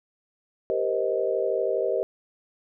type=chord; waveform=sine; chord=C minor seventh; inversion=second; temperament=just; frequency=392.4 / 470.9 / 523.3 / 627.9 Hz; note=G4 / Bb4 / C5 / Eb5; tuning=+2 / +18 / 0 / +16 cents; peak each=-28 dBFS; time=0.7-2.03 s; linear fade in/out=0 ms; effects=none